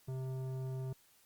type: tone with tanh clipping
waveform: triangle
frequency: 130.81 Hz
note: C3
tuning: in tune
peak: -39 dBFS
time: 0.08-0.93 s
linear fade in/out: 5 ms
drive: 17 dB
effects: white hiss -67 dBFS RMS until 1.25 s + Opus 48 kbps